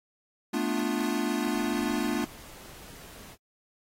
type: chord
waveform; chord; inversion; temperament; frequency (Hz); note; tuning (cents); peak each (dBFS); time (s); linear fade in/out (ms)
square; B half-diminished seventh; third; equal; 220 / 246.9 / 293.7 / 349.2; A3 / B3 / D4 / F4; 0 / 0 / 0 / 0; -33 / -33 / -32 / -34; 0.53-2.25; 10
type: noise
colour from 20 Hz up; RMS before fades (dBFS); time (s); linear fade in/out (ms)
pink; -48; 1.52-3.37; 50
effects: AAC 48 kbps